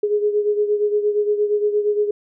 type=beating tone pair; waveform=sine; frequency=415.3 / 423.9 Hz; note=G#4 / G#4; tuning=0 / +35 cents; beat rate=8.6 Hz; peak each=-17 / -23 dBFS; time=0.03-2.11 s; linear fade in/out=5 ms; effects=none